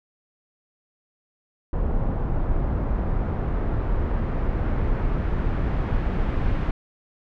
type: noise with low-pass filter sweep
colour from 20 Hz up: brown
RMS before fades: -23 dBFS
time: 1.73-6.71 s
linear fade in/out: 2 ms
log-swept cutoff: 990 to 2300 Hz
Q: 0.91
effects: none